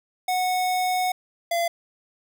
square tone pair in turn, 735 / 682.1 Hz, F#5 / F5, -12 / -41 cents, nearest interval minor second, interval 129 cents, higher first, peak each -22 dBFS, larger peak neither, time 0.28-1.12 / 1.51-1.68 s, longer first, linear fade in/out 5 ms, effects none

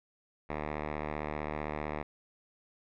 5% pulse tone with low-pass filter, 75.5 Hz, D2, 48 cents sharp, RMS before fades -37 dBFS, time 0.49-2.03 s, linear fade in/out 10 ms, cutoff 1800 Hz, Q 1.8, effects none

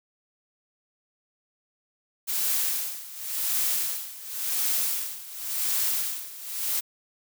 blue noise with tremolo, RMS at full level -25 dBFS, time 2.27-6.81 s, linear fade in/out 20 ms, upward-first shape sine, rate 0.92 Hz, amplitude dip 85%, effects none

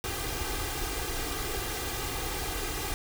pink noise with comb filter, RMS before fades -33 dBFS, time 0.04-2.94 s, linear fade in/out 0 ms, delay 2.5 ms, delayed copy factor +0.75, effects none

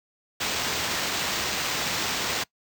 white noise with sample-and-hold, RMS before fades -28 dBFS, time 0.4-2.44 s, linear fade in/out 10 ms, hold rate 11025 Hz, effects noise-tail reverb RT60 0.1 s tail -23 dB re dry + high-pass 60 Hz 12 dB/octave

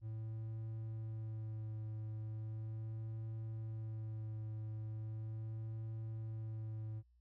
triangle tone with vibrato, 110 Hz, A2, in tune, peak -39 dBFS, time 0.01-7.03 s, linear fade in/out 50 ms, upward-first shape sine, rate 0.38 Hz, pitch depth 18 cents each way, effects added 60 Hz sine -67 dBFS peak until 7.2 s

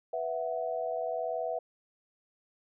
sine chord, B suspended fourth, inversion none, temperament equal, 493.9 / 659.3 / 740 Hz, B4 / E5 / F#5, 0 / 0 / 0 cents, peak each -36 / -33 / -37 dBFS, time 0.13-1.59 s, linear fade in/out 5 ms, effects none

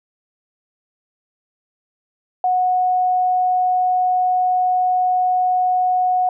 sine tone, 733 Hz, F#5, 16 cents flat, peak -14 dBFS, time 2.44-6.29 s, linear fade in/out 2 ms, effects none

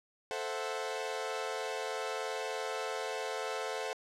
sawtooth chord, F# half-diminished seventh, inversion first, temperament equal, 440 / 523.3 / 659.3 / 740 Hz, A4 / C5 / E5 / F#5, 0 / 0 / 0 / 0 cents, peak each -35 / -36 / -39 / -38 dBFS, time 0.31-3.93 s, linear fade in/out 0 ms, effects low-pass 8000 Hz 12 dB/octave

